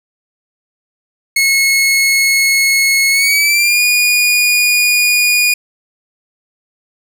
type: tone with pitch glide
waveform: sawtooth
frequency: 2181 to 2448 Hz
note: C#7 to D#7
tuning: -29 to -29 cents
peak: -6 dBFS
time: 1.36-5.54 s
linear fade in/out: 5 ms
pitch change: +200 cents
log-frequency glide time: 3.1-3.82 s
effects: none